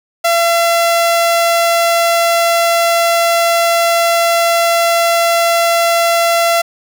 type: tone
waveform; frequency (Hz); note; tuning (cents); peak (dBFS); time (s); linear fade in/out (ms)
sawtooth; 678; E5; +49; -6; 0.24-6.62; 10
effects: none